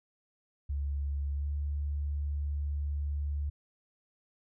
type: tone with pitch glide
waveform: sine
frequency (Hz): 70.8 to 72.45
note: C#2 to D2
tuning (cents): +37 to -23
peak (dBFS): -30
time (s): 0.69-3.5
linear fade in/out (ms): 10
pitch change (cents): +40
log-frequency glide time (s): 1.35-1.48
effects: none